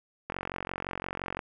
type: click train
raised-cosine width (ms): 0.5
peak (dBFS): -18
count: 51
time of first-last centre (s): 0.3-1.392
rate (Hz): 45.8
effects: none